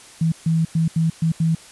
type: tone bursts at uneven times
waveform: sine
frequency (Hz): 162.8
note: E3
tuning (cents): -21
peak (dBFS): -15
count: 6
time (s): 0.21-0.32 / 0.46-0.65 / 0.75-0.88 / 0.96-1.1 / 1.22-1.32 / 1.4-1.55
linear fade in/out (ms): 5
effects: white hiss -44 dBFS RMS until 1.71 s + resampled to 24000 Hz